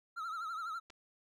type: tone with vibrato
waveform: triangle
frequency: 1321 Hz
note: E6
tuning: 3 cents sharp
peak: -36 dBFS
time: 0.16-0.8 s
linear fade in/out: 20 ms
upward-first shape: triangle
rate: 12 Hz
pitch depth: 110 cents each way
type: clicks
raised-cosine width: 0.2 ms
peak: -39 / -38 dBFS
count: 2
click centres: 0.9 / 0.903 s
effects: none